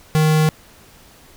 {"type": "tone", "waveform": "square", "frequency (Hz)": 155.56, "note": "D#3", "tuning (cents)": 0, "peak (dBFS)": -13, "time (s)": [0.15, 0.49], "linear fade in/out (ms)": 0, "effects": ["pink hiss -47 dBFS RMS until 1.36 s"]}